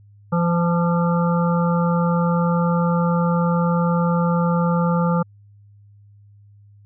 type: harmonic tone with a mistuned harmonic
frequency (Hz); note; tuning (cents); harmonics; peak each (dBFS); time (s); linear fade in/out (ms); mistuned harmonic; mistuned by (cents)
171.2; F3; -34; 1 / 3 / 5 / 7 / 8; -17 / -24 / -27 / -27 / -31; 0.32-5.23; 10; 5; +37
effects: added 102 Hz sine -46 dBFS peak until 6.85 s